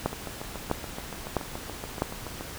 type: two click trains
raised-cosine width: 1 ms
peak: -21 / -10 dBFS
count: 17 / 4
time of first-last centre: 0.13-2.409 / 0.06-2.021 s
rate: 7.02 / 1.53 Hz
effects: pink hiss -40 dBFS RMS until 2.58 s